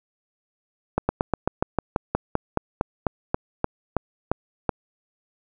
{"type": "slowing click train", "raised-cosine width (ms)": 1, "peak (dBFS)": -6, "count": 18, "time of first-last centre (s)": [0.98, 4.693], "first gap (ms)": 110, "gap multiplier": 1.08, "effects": []}